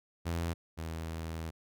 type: tone pair in turn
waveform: sawtooth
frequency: 84.1 / 81.28 Hz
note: E2 / E2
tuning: +35 / -24 cents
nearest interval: minor second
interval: 59 cents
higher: first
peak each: -28 / -33 dBFS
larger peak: first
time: 0.25-0.54 / 0.77-1.51 s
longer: second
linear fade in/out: 20 ms
effects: none